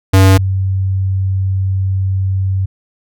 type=tone pair in turn; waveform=square / sine; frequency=95.5 / 95.5 Hz; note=G2 / G2; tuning=-45 / -45 cents; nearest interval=unison; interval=0 cents; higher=neither; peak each=-5 / -12 dBFS; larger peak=first; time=0.13-0.38 / 0.38-2.66 s; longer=second; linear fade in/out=10 ms; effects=none